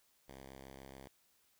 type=tone; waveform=5% pulse; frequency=67 Hz; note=C2; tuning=42 cents sharp; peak=-40 dBFS; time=0.28-1.08 s; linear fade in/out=5 ms; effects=white hiss -73 dBFS RMS until 1.59 s